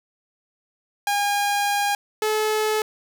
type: tone pair in turn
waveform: sawtooth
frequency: 813 / 430.7 Hz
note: G#5 / A4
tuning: -37 / -37 cents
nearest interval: major seventh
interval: 1100 cents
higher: first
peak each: -16 dBFS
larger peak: neither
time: 1.07-1.95 / 2.22-2.82 s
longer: first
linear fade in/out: 2 ms
effects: none